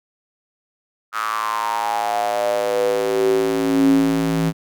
square tone with high-pass filter sweep, 55 Hz, A1, in tune, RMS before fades -19 dBFS, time 1.12-4.53 s, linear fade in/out 50 ms, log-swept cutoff 1300 to 190 Hz, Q 7.6, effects none

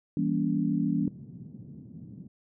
sine chord, E diminished seventh, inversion none, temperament just, 164.81 / 197.78 / 237.3 / 284.8 Hz, E3 / G3 / Bb3 / Db4, 0 / +16 / +31 / +47 cents, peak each -30 / -30 / -30 / -29 dBFS, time 0.17-1.08 s, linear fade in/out 2 ms
white band-pass noise, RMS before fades -45 dBFS, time 0.96-2.28 s, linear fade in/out 10 ms, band 120 to 210 Hz, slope 24 dB/octave
effects none

